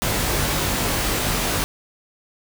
pink noise with comb filter, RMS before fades -22 dBFS, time 0.02-1.64 s, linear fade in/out 0 ms, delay 20 ms, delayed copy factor +0.7, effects none

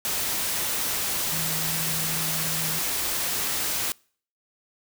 sine tone in noise, 160.4 Hz, E3, 47 cents flat, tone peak -34 dBFS, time 1.32-2.79 s, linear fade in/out 0 ms, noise white, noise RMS -27 dBFS, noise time 0.05-3.92 s, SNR -10 dB, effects noise-tail reverb RT60 0.5 s tail -26 dB re dry

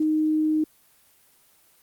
sine tone, 310 Hz, D#4, 6 cents flat, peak -19 dBFS, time 0-0.64 s, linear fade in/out 5 ms, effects white hiss -59 dBFS RMS until 1.82 s + Opus 24 kbps

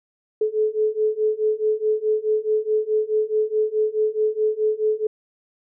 sine beating tone pair, 428.3 / 433 Hz, A4 / A4, -47 / -28 cents, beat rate 4.7 Hz, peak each -22 / -21 dBFS, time 0.41-5.07 s, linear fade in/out 5 ms, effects none

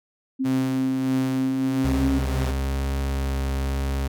sine tone with pitch glide, 263.3 to 269.6 Hz, C4 to C#4, +11 to -48 cents, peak -21 dBFS, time 0.39-2.2 s, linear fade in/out 20 ms, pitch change +41 cents, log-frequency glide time 1.37-2.09 s
sawtooth tone with tremolo, 130 Hz, C3, 11 cents flat, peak -22 dBFS, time 0.44-2.52 s, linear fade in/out 20 ms, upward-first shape sine, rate 1.6 Hz, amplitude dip 50%
40% pulse tone with vibrato, 67.7 Hz, C#2, 40 cents flat, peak -22 dBFS, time 1.84-4.08 s, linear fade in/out 10 ms, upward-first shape sine, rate 1.1 Hz, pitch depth 9 cents each way
effects none

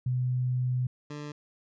sine / 20% pulse tone pair in turn, 126 / 147.86 Hz, B2 / D3, +35 / +12 cents, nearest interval minor third, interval 277 cents, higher second, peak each -25 / -32 dBFS, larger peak first, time 0.06-0.87 / 1.1-1.32 s, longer first, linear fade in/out 5 ms, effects resampled to 16000 Hz

